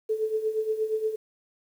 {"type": "tone with tremolo", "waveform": "sine", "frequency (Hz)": 436.3, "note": "A4", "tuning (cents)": -15, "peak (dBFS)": -21, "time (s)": [0.09, 1.16], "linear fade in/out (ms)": 10, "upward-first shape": "triangle", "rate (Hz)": 8.5, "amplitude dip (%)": 80, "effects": ["9-bit"]}